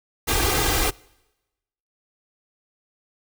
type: noise with comb filter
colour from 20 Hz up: pink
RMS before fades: -21 dBFS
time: 0.27-0.91 s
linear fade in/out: 20 ms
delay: 2.5 ms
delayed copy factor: +0.8
effects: noise-tail reverb RT60 1.0 s tail -25 dB re dry